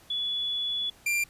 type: tone pair in turn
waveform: sine / 45% pulse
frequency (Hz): 3418 / 2377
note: G#7 / D7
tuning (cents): +49 / +20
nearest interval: tritone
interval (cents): 629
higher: first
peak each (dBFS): -27 / -24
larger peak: second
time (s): 0.1-0.9 / 1.06-1.24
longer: first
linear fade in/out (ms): 5
effects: pink hiss -56 dBFS RMS until 1.29 s + resampled to 32000 Hz

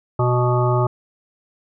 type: harmonic tone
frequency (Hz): 123.47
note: B2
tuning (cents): 0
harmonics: 1 / 3 / 5 / 7 / 9 / 10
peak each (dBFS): -17 / -22 / -24 / -25 / -27 / -27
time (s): 0.19-0.87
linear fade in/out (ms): 5
effects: none

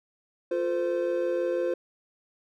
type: tone cluster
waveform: triangle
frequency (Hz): 351 / 449 / 515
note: F4 / A4 / C5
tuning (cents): +9 / +35 / -28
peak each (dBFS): -27 / -34 / -25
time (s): 0.51-1.74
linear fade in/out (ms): 5
effects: none

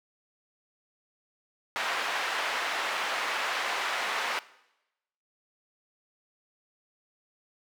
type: band-pass noise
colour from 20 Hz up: white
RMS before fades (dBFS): -31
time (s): 1.76-4.39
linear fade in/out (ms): 0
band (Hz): 680 to 2100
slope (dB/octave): 12
effects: noise-tail reverb RT60 0.9 s tail -19 dB re dry

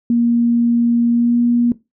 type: tone with pitch glide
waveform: sine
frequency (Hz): 236 to 239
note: A#3 to A#3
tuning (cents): +22 to +43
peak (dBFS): -11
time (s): 0.1-1.72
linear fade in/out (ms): 2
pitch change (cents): +21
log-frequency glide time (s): 1.11-1.38
effects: noise-tail reverb RT60 0.2 s tail -17 dB re dry

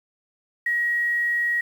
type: tone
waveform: sine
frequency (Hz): 1900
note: A#6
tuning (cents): +33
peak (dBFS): -20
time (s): 0.66-1.61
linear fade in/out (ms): 5
effects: 8-bit

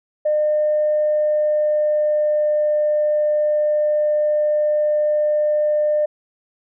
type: tone with pitch glide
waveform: sine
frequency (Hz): 605 to 601.2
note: D#5 to D5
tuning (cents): -49 to +40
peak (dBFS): -14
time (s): 0.25-6.06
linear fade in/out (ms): 10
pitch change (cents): -11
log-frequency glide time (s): 0.98-2.65
effects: tanh soft clip ceiling -10 dBFS

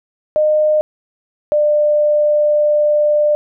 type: tone pair in turn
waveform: sine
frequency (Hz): 611 / 596.7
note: D#5 / D5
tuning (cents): -32 / +27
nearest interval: unison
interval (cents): 41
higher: first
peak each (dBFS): -10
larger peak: neither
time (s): 0.36-0.81 / 1.52-3.35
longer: second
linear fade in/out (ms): 0
effects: none

